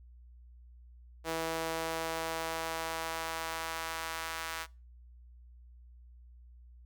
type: tone with high-pass filter sweep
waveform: sawtooth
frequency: 162.9 Hz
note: E3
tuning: 20 cents flat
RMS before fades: -37 dBFS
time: 1.24-4.67 s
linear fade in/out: 50 ms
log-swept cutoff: 460 to 1300 Hz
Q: 1.1
effects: noise-tail reverb RT60 0.3 s tail -22 dB re dry + added 60 Hz sine -52 dBFS peak until 6.85 s